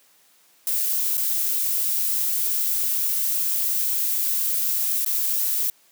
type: noise with dropouts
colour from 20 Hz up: violet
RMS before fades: -23 dBFS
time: 0.67-5.7 s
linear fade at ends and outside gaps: 2 ms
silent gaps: 1.172-1.177 / 5.048-5.061 s
effects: white hiss -58 dBFS RMS until 5.91 s + high-pass 200 Hz 12 dB/octave

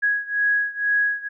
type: beating tone pair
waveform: sine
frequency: 1661.2 / 1663.3 Hz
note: G#6 / G#6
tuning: 0 / +2 cents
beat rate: 2.1 Hz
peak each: -21 / -23 dBFS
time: 0.02-1.29 s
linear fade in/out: 20 ms
effects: none

